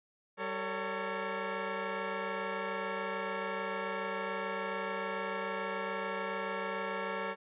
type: tone cluster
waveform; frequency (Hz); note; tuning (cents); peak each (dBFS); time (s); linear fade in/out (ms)
15% pulse; 194.3 / 451.1 / 556; G3 / A4 / C#5; -15 / +43 / +5; -35 / -31 / -32; 0.37-7.36; 50
effects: resampled to 8000 Hz